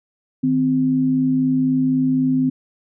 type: tone pair together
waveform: sine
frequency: 155.56 / 259.5 Hz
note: D#3 / C4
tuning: 0 / -14 cents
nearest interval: major sixth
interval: 886 cents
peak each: -24 / -15 dBFS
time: 0.43-2.5 s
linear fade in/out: 10 ms
effects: none